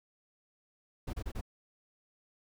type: noise bursts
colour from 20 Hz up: brown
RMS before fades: -37 dBFS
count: 4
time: 1.07-1.412 s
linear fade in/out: 10 ms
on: 63 ms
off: 30 ms
effects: none